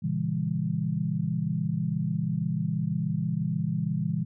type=chord; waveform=sine; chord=A# diminished seventh; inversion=none; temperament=equal with one note detuned; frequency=116.54 / 138.59 / 164.81 / 201.2 Hz; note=A#2 / C#3 / E3 / G3; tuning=0 / 0 / 0 / +45 cents; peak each=-34 / -32 / -28 / -32 dBFS; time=0.02-4.25 s; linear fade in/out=20 ms; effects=none